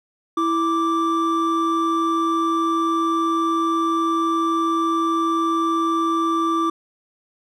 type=tone pair together; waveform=triangle; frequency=329.6 / 1173.2 Hz; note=E4 / D6; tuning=0 / -2 cents; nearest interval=octave + minor seventh; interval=2198 cents; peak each=-19 / -18 dBFS; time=0.37-6.7 s; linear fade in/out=5 ms; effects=none